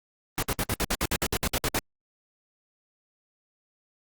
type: noise bursts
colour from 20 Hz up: pink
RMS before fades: -26 dBFS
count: 14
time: 0.38-1.79 s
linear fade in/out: 0 ms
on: 45 ms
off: 60 ms
effects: Opus 24 kbps